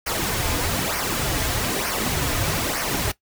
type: noise with flanger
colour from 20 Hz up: pink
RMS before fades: -24 dBFS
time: 0.06-3.12 s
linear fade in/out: 10 ms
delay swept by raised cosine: 0.26 to 5.36 ms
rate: 1.1 Hz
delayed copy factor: -0.65
effects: noise-tail reverb RT60 0.1 s tail -17 dB re dry